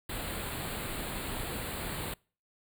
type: band-stop noise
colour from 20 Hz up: pink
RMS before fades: -37 dBFS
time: 0.09-2.14 s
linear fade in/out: 5 ms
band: 4500 to 7500 Hz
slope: 96 dB/octave
effects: noise-tail reverb RT60 0.4 s tail -26 dB re dry

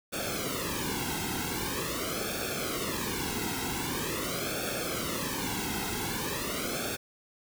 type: noise with flanger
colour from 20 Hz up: pink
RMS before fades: -33 dBFS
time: 0.12-6.97 s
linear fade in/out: 20 ms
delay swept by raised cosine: 1 to 1.72 ms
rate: 0.44 Hz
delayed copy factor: -0.9
effects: none

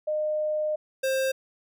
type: tone pair in turn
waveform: sine / square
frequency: 611 / 529.7 Hz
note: D#5 / C5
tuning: -32 / +21 cents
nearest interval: major second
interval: 247 cents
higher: first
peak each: -24 dBFS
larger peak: neither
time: 0.07-0.76 / 1.03-1.32 s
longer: first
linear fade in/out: 10 ms
effects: none

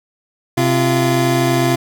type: tone pair together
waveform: 25% pulse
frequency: 130.81 / 343.6 Hz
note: C3 / F4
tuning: 0 / -28 cents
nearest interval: octave + perfect fourth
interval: 1672 cents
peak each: -12 dBFS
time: 0.57-1.76 s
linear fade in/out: 10 ms
effects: none

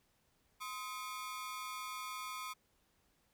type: ring-modulated tone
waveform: sawtooth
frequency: 1150 Hz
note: D6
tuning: 37 cents flat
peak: -35 dBFS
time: 0.6-2.54 s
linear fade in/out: 20 ms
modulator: 113 Hz
effects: pink hiss -75 dBFS RMS until 3.33 s

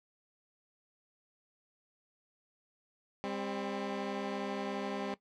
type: tone pair together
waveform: 15% pulse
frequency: 200.2 / 263 Hz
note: G3 / C4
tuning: +37 / +9 cents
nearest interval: perfect fourth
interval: 472 cents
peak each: -31 / -33 dBFS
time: 3.24-5.14 s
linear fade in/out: 0 ms
effects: noise-tail reverb RT60 0.1 s tail -17 dB re dry + low-pass 4000 Hz 12 dB/octave

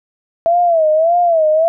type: tone with vibrato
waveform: sine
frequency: 659.3 Hz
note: E5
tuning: in tune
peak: -9 dBFS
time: 0.46-1.68 s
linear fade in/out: 0 ms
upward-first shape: sine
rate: 1.7 Hz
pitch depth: 120 cents each way
effects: none

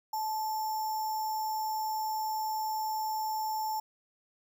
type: tone with sample-and-hold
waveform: sine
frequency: 870 Hz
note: A5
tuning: 20 cents flat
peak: -30 dBFS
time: 0.13-3.8 s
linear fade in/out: 5 ms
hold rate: 6300 Hz
effects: none

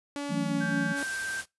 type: tone with pitch glide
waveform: sawtooth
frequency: 285.7 to 281.8 Hz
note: D4 to C#4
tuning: -48 to +29 cents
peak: -28 dBFS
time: 0.16-1.03 s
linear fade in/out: 0 ms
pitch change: -23 cents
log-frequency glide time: 0.35-0.54 s
type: chord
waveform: sine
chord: F# minor seventh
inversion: third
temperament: equal with one note detuned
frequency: 162.45 / 185 / 220 / 277.2 Hz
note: E3 / F#3 / A3 / C#4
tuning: -25 / 0 / 0 / 0 cents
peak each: -33 dBFS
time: 0.29-0.94 s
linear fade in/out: 20 ms
type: tone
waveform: sine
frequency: 1568 Hz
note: G6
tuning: in tune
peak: -31 dBFS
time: 0.6-1.42 s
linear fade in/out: 20 ms
type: noise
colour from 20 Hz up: white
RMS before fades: -38 dBFS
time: 0.94-1.46 s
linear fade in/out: 50 ms
effects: noise-tail reverb RT60 0.2 s tail -22 dB re dry + resampled to 24000 Hz

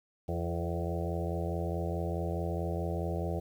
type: harmonic tone with a mistuned harmonic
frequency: 84.7 Hz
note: E2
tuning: 48 cents sharp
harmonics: 1 / 2 / 4 / 5 / 6 / 7 / 8 / 9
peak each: -34 / -37 / -40 / -41 / -42 / -42 / -43 / -44 dBFS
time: 0.28-3.4 s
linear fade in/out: 10 ms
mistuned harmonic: 5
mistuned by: +28 cents
effects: 10-bit

